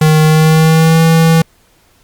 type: tone with pitch glide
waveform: square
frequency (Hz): 155.56 to 163.2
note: D#3 to E3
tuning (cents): 0 to -17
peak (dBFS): -6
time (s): 0.01-1.42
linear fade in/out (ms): 5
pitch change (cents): +83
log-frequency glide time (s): 0.25-1.02
effects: pink hiss -51 dBFS RMS until 2.03 s + Opus 48 kbps